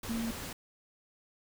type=tone in noise; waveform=sine; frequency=228.8 Hz; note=A#3; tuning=32 cents flat; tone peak=-32 dBFS; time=0.09-0.31 s; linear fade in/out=5 ms; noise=pink; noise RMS=-41 dBFS; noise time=0.03-0.53 s; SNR=+6 dB; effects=none